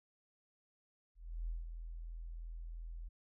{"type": "tone with ADSR envelope", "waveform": "sine", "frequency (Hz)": 41.48, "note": "E1", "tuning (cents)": 12, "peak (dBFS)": -36, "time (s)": [1.15, 3.09], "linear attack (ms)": 330, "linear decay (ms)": 170, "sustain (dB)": -7, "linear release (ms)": 15, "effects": []}